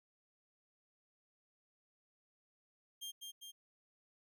sawtooth tone with echo, 3200 Hz, G7, 35 cents sharp, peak -40 dBFS, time 3.01-3.12 s, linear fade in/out 20 ms, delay 200 ms, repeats 2, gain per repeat -3 dB, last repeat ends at 3.52 s, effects none

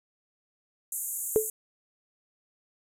white band-pass noise, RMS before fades -34 dBFS, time 0.92-1.5 s, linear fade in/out 2 ms, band 6700 to 14000 Hz, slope 96 dB/octave
sine tone with exponential decay, 435.1 Hz, A4, 19 cents flat, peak -15 dBFS, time 1.36-1.5 s, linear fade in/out 0 ms, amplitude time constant 30 ms
effects none

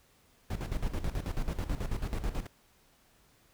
brown noise with tremolo, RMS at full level -31 dBFS, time 0.5-2.47 s, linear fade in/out 5 ms, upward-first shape square, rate 9.2 Hz, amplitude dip 70%, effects pink hiss -65 dBFS RMS until 3.53 s

